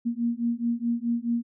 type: beating tone pair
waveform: sine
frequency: 233.1 / 237.8 Hz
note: A#3 / A#3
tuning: 0 / +35 cents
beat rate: 4.7 Hz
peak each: -27 dBFS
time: 0.05-1.43 s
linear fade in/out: 20 ms
effects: none